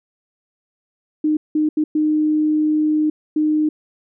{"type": "tone bursts at uneven times", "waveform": "sine", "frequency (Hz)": 306.2, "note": "D#4", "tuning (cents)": -28, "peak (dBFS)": -14, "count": 5, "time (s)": [[1.24, 1.37], [1.55, 1.69], [1.77, 1.84], [1.95, 3.1], [3.36, 3.69]], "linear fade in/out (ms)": 5, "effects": []}